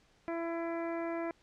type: harmonic tone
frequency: 334.6 Hz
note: E4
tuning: 26 cents sharp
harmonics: 1 / 2 / 3 / 4 / 5 / 6 / 7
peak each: -36 / -38 / -45 / -48 / -50 / -50 / -52 dBFS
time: 0.28-1.31 s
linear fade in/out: 0 ms
effects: pink hiss -67 dBFS RMS until 1.42 s + low-pass 6000 Hz 12 dB/octave